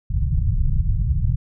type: low-pass noise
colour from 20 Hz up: pink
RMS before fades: -19 dBFS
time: 0.1-1.36 s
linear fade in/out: 10 ms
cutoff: 150 Hz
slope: 48 dB/octave
effects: none